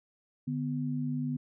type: tone pair together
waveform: sine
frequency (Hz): 148.06 / 249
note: D3 / B3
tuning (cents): +14 / +14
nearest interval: major sixth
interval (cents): 900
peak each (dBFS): -33 / -32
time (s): 0.47-1.37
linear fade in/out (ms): 10
effects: none